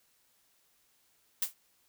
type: noise with exponential decay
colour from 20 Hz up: blue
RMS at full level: -25 dBFS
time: 1.42-1.54 s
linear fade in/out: 5 ms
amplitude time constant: 25 ms
effects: white hiss -70 dBFS RMS until 1.88 s